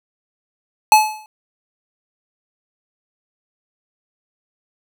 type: tone with exponential decay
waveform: square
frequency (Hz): 860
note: A5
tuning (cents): -40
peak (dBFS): -4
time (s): 0.92-1.26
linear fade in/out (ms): 1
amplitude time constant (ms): 73
effects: none